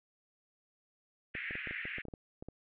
pink band-pass noise, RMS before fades -41 dBFS, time 1.34-2.02 s, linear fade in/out 10 ms, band 1700 to 2500 Hz, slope 48 dB/octave
clicks, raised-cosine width 2 ms, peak -31 dBFS, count 12, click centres 1.352 / 1.509 / 1.554 / 1.673 / 1.71 / 1.854 / 1.984 / 2.053 / 2.084 / 2.138 / 2.425 / 2.486 s
effects none

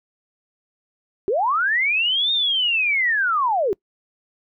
sine linear two-way sweep, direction up then down, 357.5 to 3705 to 357.5 Hz, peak -17 dBFS, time 1.28-3.73 s, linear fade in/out 0 ms, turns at 2.32 s, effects noise-tail reverb RT60 0.1 s tail -24 dB re dry

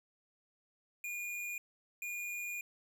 square tone bursts at uneven times, 2431 Hz, D#7, 41 cents flat, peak -39 dBFS, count 2, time 1.04-1.58 / 2.02-2.61 s, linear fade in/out 2 ms, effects none

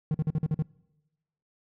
triangle tone bursts, 154.4 Hz, D#3, 13 cents flat, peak -21 dBFS, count 7, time 0.11-0.624 s, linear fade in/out 2 ms, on 34 ms, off 46 ms, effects noise-tail reverb RT60 1.0 s tail -24 dB re dry

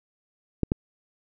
clicks, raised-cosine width 3 ms, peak -9 dBFS, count 2, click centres 0.633 / 0.719 s, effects none

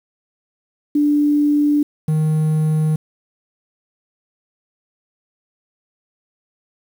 sine / triangle tone pair in turn, 293.7 / 155.58 Hz, D4 / D#3, 0 / 0 cents, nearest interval major seventh, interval 1100 cents, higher first, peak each -12 dBFS, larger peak neither, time 0.95-1.83 / 2.08-2.96 s, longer neither, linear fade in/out 5 ms, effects 7-bit

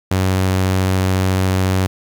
sawtooth tone, 94 Hz, F#2, 28 cents sharp, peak -10 dBFS, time 0.11-1.87 s, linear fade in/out 5 ms, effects 8-bit

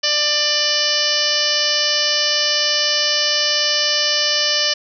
harmonic tone with a mistuned harmonic, 593 Hz, D5, 17 cents sharp, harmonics 1 / 2 / 3 / 4 / 5 / 6 / 7 / 8 / 9 / 10, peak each -26 / -32 / -25 / -29 / -21 / -30 / -26 / -22 / -21 / -26 dBFS, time 0.03-4.74 s, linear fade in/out 10 ms, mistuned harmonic 8, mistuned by -17 cents, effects none

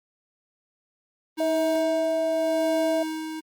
square tone with tremolo, 315.6 Hz, D#4, 25 cents sharp, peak -26 dBFS, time 1.37-3.41 s, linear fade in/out 20 ms, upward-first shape sine, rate 0.88 Hz, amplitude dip 50%
sine tone with pitch glide, 645 to 650.6 Hz, E5 to E5, -38 to -23 cents, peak -22 dBFS, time 1.4-3.03 s, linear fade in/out 5 ms, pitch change +15 cents, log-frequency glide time 1.58-1.91 s
effects Opus 24 kbps

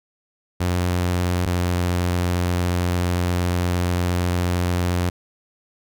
sawtooth tone pair in turn, 89.1 / 88.63 Hz, F2 / F2, +35 / +26 cents, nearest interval unison, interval 9 cents, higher first, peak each -15 dBFS, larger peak neither, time 0.6-1.46 / 1.46-5.1 s, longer second, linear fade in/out 10 ms, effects none

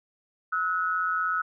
sine tone pair together, 1294 / 1470.3 Hz, E6 / F#6, -32 / -11 cents, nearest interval major second, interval 221 cents, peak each -26 / -28 dBFS, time 0.52-1.42 s, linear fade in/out 10 ms, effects none

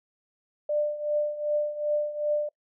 sine tone with tremolo, 595 Hz, D5, 22 cents sharp, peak -21 dBFS, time 0.69-2.49 s, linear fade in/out 5 ms, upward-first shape triangle, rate 2.6 Hz, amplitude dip 80%, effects noise-tail reverb RT60 0.1 s tail -25 dB re dry

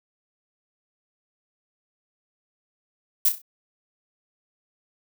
violet noise with echo, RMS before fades -18 dBFS, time 3.25-3.29 s, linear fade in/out 5 ms, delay 32 ms, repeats 4, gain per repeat -8 dB, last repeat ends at 3.418 s, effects none

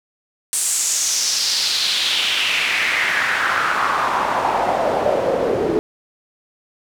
pink noise with band-pass filter sweep, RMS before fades -19 dBFS, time 0.53-5.79 s, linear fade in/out 0 ms, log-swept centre 8700 to 390 Hz, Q 3.2, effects none

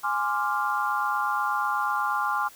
sine chord, D half-diminished seventh, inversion second, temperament equal, 830.6 / 1046.5 / 1174.7 / 1396.9 Hz, Ab5 / C6 / D6 / F6, 0 / 0 / 0 / 0 cents, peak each -29 dBFS, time 0.03-2.49 s, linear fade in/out 20 ms, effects white hiss -50 dBFS RMS until 2.55 s

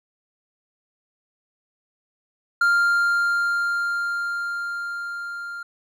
triangle tone with level ramp, 1396.9 Hz, F6, in tune, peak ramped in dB -13 to -29 dBFS, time 2.61-5.63 s, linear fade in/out 5 ms, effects none

